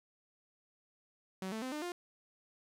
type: tone with pitch steps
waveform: sawtooth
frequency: 188.8 / 220.7 / 257.9 / 301.4 / 352.3 Hz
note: F#3 / A3 / C4 / D4 / F4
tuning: +35 / +5 / -25 / +45 / +15 cents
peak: -34 dBFS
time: 1.42-1.92 s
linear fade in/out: 2 ms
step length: 100 ms
effects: low-pass 12000 Hz 12 dB/octave + 12-bit